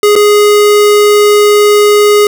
square tone with dropouts, 415.3 Hz, G#4, in tune, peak -4 dBFS, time 0.03-2.27 s, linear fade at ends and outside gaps 2 ms, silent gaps 0.155-0.161 s, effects none

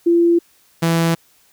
sine / sawtooth tone pair in turn, 341.1 / 166.08 Hz, F4 / E3, -41 / +13 cents, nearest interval octave, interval 1246 cents, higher first, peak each -10 dBFS, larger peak neither, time 0.06-0.39 / 0.82-1.15 s, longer neither, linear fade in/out 10 ms, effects white hiss -55 dBFS RMS until 1.52 s

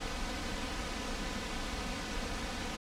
pink noise with comb filter, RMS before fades -37 dBFS, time 0-2.77 s, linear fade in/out 20 ms, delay 4 ms, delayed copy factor +0.6, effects low-pass 6000 Hz 12 dB/octave

